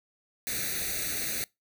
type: noise with comb filter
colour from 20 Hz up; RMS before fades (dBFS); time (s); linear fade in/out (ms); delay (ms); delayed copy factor
white; -32; 0.47-1.44; 0; 0.48; +0.95
effects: noise-tail reverb RT60 0.2 s tail -24 dB re dry